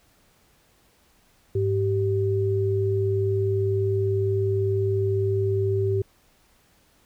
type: tone pair together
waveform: sine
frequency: 102.79 / 388.1 Hz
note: G#2 / G4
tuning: -17 / -17 cents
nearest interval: octave + major seventh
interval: 2300 cents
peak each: -23 dBFS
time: 1.55-6.02 s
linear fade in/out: 5 ms
effects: pink hiss -61 dBFS RMS until 7.05 s